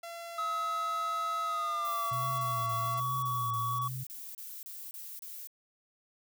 sawtooth tone, 679 Hz, F5, 49 cents flat, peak -37 dBFS, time 0.03-3 s, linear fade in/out 5 ms
triangle tone with pitch glide, 1282 to 1129 Hz, E6 to C#6, -49 to +31 cents, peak -29 dBFS, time 0.38-3.88 s, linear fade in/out 5 ms, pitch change -220 cents, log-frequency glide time 1.43-2.15 s
violet noise bursts, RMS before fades -44 dBFS, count 13, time 1.85-5.472 s, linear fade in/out 0 ms, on 250 ms, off 31 ms
sine tone with vibrato, 122.8 Hz, B2, 9 cents flat, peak -36 dBFS, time 2.11-4.04 s, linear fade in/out 10 ms, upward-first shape triangle, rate 1.2 Hz, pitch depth 110 cents each way
effects none

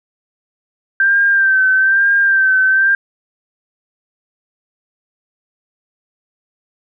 sine tone with vibrato, 1568 Hz, G6, in tune, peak -9 dBFS, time 1-2.95 s, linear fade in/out 2 ms, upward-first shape sine, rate 1.1 Hz, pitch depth 44 cents each way, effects none

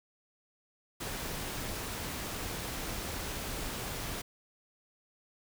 pink noise, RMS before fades -38 dBFS, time 1-4.22 s, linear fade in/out 10 ms, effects none

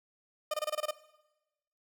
30% pulse tone bursts, 609 Hz, D#5, 37 cents flat, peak -27 dBFS, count 8, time 0.51-0.91 s, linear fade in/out 5 ms, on 29 ms, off 24 ms, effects noise-tail reverb RT60 1.0 s tail -18 dB re dry

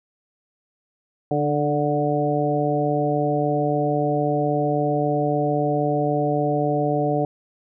harmonic tone with a mistuned harmonic, 146.83 Hz, D3, in tune, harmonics 1 / 2 / 3 / 4 / 5, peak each -25 / -25 / -25 / -25 / -25 dBFS, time 1.31-7.25 s, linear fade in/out 2 ms, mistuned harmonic 2, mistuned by +22 cents, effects none

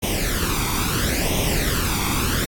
pink noise with flanger, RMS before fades -22 dBFS, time 0.02-2.46 s, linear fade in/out 20 ms, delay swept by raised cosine 0.33 to 0.87 ms, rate 0.74 Hz, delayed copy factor +0.7, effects AAC 64 kbps

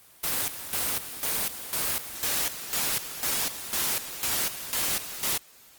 white noise with tremolo, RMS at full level -27 dBFS, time 0.23-5.38 s, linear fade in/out 10 ms, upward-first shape square, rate 2 Hz, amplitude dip 70%, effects white hiss -54 dBFS RMS until 5.78 s + Opus 24 kbps

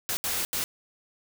white noise bursts at uneven times, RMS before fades -29 dBFS, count 3, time 0.09-0.17 / 0.24-0.45 / 0.53-0.64 s, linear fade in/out 0 ms, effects none

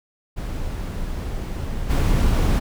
brown noise with level steps, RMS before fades -27 / -17 dBFS, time 0.36-2.6 s, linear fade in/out 20 ms, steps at 1.89 s, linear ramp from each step 20 ms, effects none

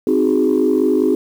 sine chord, Ab dominant seventh, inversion first, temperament equal, 261.6 / 311.1 / 370 / 415.3 Hz, C4 / Eb4 / Gb4 / Ab4, 0 / 0 / 0 / 0 cents, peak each -17 dBFS, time 0.07-1.15 s, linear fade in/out 2 ms, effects tanh soft clip ceiling -5 dBFS + 7-bit

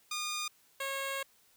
10% pulse tone pair in turn, 1219 / 545.2 Hz, D#6 / C#5, -36 / -29 cents, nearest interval octave + major second, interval 1393 cents, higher first, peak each -26 / -26 dBFS, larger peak neither, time 0.11-0.48 / 0.8-1.23 s, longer second, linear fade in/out 5 ms, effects white hiss -66 dBFS RMS until 1.56 s

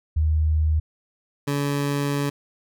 sine / 20% pulse tone pair in turn, 77.78 / 142.57 Hz, D#2 / C#3, 0 / +49 cents, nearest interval minor seventh, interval 1049 cents, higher second, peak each -17 dBFS, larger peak neither, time 0.16-0.8 / 1.47-2.3 s, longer second, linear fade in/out 10 ms, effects none

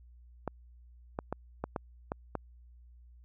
clicks, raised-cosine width 1 ms, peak -19 dBFS, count 7, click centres 0.477 / 1.189 / 1.326 / 1.64 / 1.762 / 2.119 / 2.353 s, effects added 60 Hz sine -53 dBFS peak until 3.24 s

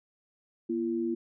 sine tone pair together, 238.7 / 339.3 Hz, A#3 / F4, +41 / -50 cents, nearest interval tritone, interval 609 cents, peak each -32 / -29 dBFS, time 0.69-1.15 s, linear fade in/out 10 ms, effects none

